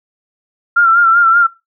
sine tone with vibrato, 1373 Hz, F6, 30 cents flat, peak -6 dBFS, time 0.76-1.47 s, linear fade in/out 10 ms, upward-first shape sine, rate 5.2 Hz, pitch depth 55 cents each way, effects noise-tail reverb RT60 0.2 s tail -17 dB re dry

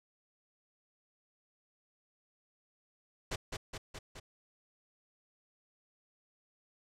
pink noise with echo, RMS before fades -35 dBFS, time 3.31-3.36 s, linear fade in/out 10 ms, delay 210 ms, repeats 4, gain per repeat -3 dB, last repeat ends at 4.2 s, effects low-pass 8000 Hz 12 dB/octave

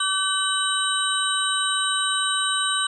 sine tone cluster, 1147 / 1527 / 3015 / 3833 / 8410 Hz, D6 / G6 / F#7 / A#7 / C9, -41 / -46 / +32 / +47 / +8 cents, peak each -27 dBFS, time 0-2.87 s, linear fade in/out 5 ms, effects none

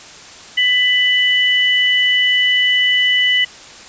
sine tone pair together, 1992.6 / 2976 Hz, B6 / F#7, +15 / +9 cents, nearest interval perfect fifth, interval 694 cents, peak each -14 dBFS, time 0.57-3.45 s, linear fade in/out 10 ms, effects white hiss -37 dBFS RMS until 3.88 s + resampled to 16000 Hz

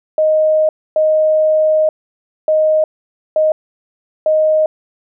sine tone bursts at uneven times, 622.3 Hz, D#5, in tune, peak -9 dBFS, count 5, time 0.18-0.69 / 0.96-1.89 / 2.48-2.84 / 3.36-3.52 / 4.26-4.66 s, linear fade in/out 2 ms, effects none

